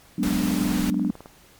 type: chord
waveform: sine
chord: G# half-diminished seventh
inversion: third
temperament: equal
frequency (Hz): 185 / 207.7 / 246.9 / 293.7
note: F#3 / G#3 / B3 / D4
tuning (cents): 0 / 0 / 0 / 0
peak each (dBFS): -26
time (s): 0.18-1.11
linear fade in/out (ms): 5
type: noise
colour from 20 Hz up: pink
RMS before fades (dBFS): -31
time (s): 0.23-0.9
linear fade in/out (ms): 0
type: click train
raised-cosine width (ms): 1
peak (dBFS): -26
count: 12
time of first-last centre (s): 0.68-1.259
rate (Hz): 19
effects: pink hiss -53 dBFS RMS until 1.59 s + MP3 96 kbps